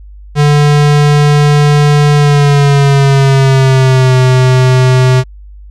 square tone with pitch glide, 146.83 to 128.56 Hz, D3 to C3, 0 to -30 cents, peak -5 dBFS, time 0.35-5.24 s, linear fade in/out 50 ms, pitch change -230 cents, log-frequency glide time 2.15-4.15 s, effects added 50 Hz sine -29 dBFS peak until 5.7 s + low-pass 7000 Hz 12 dB/octave

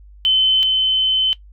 sine tone pair in turn, 3060 / 3060 Hz, G7 / G7, -42 / -42 cents, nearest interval unison, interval 0 cents, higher neither, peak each -12 / -14 dBFS, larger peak first, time 0.25-0.63 / 0.63-1.33 s, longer second, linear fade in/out 0 ms, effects noise-tail reverb RT60 0.1 s tail -17 dB re dry + added 50 Hz sine -40 dBFS peak until 1.52 s

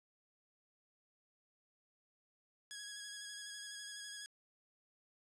10% pulse tone with vibrato, 1661.2 Hz, G#6, in tune, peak -37 dBFS, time 2.71-4.26 s, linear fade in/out 0 ms, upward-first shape square, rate 12 Hz, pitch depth 16 cents each way, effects resampled to 22050 Hz

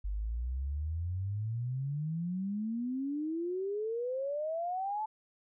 sine exponential sweep, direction up, 48.17 to 880 Hz, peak -32 dBFS, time 0.04-5.06 s, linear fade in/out 10 ms, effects none

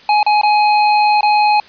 square tone with dropouts, 839 Hz, G#5, 17 cents sharp, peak -10 dBFS, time 0.09-1.6 s, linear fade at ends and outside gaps 2 ms, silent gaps 0.23-0.264 / 0.414-0.433 / 1.209-1.23 s, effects white hiss -42 dBFS RMS until 1.68 s + resampled to 11025 Hz

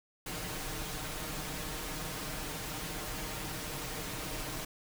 pink noise with comb filter, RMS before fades -39 dBFS, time 0.26-4.65 s, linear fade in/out 5 ms, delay 6.5 ms, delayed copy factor +0.6, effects none

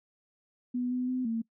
sine tone with pitch steps, 247.2 / 250.9 / 254.7 / 227.3 Hz, B3 / B3 / C4 / A#3, +2 / +28 / -46 / -43 cents, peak -28 dBFS, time 0.74-1.42 s, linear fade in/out 10 ms, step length 170 ms, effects noise-tail reverb RT60 0.1 s tail -23 dB re dry

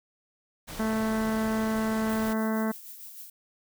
pink noise, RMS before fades -40 dBFS, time 0.67-2.34 s, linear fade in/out 20 ms
harmonic tone, 220 Hz, A3, in tune, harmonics 1 / 2 / 3 / 4 / 5 / 6 / 7 / 8 / 9, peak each -26 / -35 / -35 / -39 / -39 / -43 / -41 / -47 / -45 dBFS, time 0.79-2.72 s, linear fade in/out 10 ms
violet noise with tremolo, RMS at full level -42 dBFS, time 2.09-3.3 s, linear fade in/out 5 ms, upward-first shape triangle, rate 6.5 Hz, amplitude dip 50%
effects none

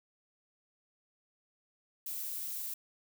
violet noise, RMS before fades -39 dBFS, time 2.06-2.74 s, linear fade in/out 5 ms, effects none

